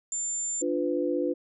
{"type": "tone", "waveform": "sine", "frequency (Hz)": 7200, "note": "A8", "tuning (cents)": 39, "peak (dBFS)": -28, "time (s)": [0.12, 0.62], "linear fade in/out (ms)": 2}
{"type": "chord", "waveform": "sine", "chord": "B diminished", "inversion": "first", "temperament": "equal with one note detuned", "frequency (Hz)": [293.7, 349.2, 501.4], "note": ["D4", "F4", "B4"], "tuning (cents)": [0, 0, 26], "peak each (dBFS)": -29, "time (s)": [0.61, 1.34], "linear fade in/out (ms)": 20}
{"effects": []}